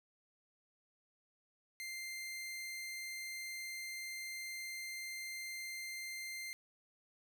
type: tone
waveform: sawtooth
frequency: 2093 Hz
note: C7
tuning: in tune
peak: -39 dBFS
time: 1.8-6.53 s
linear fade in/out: 0 ms
effects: none